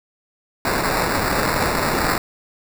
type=noise with sample-and-hold; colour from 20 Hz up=violet; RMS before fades=-20 dBFS; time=0.65-2.18 s; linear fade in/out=2 ms; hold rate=3150 Hz; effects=none